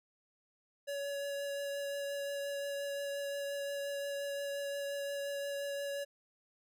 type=tone with vibrato; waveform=square; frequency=564 Hz; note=C#5; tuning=30 cents sharp; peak=-37 dBFS; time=0.87-6.05 s; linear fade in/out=20 ms; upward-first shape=triangle; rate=5.7 Hz; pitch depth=12 cents each way; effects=none